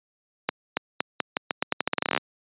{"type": "accelerating click train", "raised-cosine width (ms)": 0.3, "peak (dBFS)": -6, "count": 20, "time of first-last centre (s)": [0.49, 2.176], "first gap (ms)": 280, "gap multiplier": 0.84, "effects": ["high-pass 200 Hz 12 dB/octave", "resampled to 8000 Hz"]}